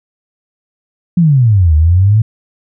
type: exponential two-way sweep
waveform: sine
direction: down then up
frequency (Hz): 181.1 to 75 to 113.7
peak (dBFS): -5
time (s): 1.17-2.22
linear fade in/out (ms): 5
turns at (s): 1.75
effects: none